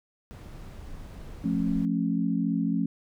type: noise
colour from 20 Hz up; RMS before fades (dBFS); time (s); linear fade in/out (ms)
brown; -41; 0.31-1.85; 0
type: chord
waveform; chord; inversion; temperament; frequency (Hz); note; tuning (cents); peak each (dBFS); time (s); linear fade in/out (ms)
sine; F augmented; none; just; 174.61 / 218.3 / 272.8; F3 / A3 / C#4; 0 / -13 / -28; -28; 1.44-2.86; 5
effects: none